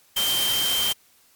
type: tone in noise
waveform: sine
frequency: 3136 Hz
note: G7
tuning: in tune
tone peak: -22 dBFS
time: 0.16-0.93 s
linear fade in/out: 10 ms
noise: white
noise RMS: -26 dBFS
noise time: 0.16-0.93 s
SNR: +1 dB
effects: white hiss -58 dBFS RMS until 1.35 s + MP3 96 kbps